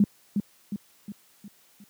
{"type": "tone with echo", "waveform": "sine", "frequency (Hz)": 203.4, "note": "G#3", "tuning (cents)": -36, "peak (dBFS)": -15, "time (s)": [0, 0.04], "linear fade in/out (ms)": 2, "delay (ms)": 360, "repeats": 5, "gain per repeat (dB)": -6, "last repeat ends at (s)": 1.84, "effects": ["white hiss -60 dBFS RMS until 1.89 s", "high-pass 100 Hz 12 dB/octave"]}